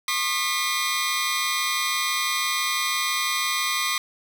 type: tone cluster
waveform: 15% pulse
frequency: 1078 / 1210 / 1988 Hz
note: C#6 / D#6 / B6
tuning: -49 / -49 / +11 cents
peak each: -21 dBFS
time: 0.08-3.98 s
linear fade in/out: 2 ms
effects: none